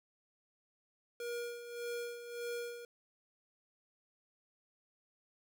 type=tone with tremolo; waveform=square; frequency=476.2 Hz; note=A#4; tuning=37 cents sharp; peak=-38 dBFS; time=1.2-2.85 s; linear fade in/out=2 ms; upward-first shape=sine; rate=1.7 Hz; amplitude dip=65%; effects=none